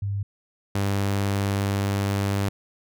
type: tone pair in turn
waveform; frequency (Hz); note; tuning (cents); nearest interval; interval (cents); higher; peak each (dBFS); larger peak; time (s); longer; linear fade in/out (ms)
sine / sawtooth; 100 / 99.55; G2 / G2; +35 / +27; unison; 8; first; -24 / -18; second; 0.02-0.23 / 0.75-2.49; second; 5
effects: none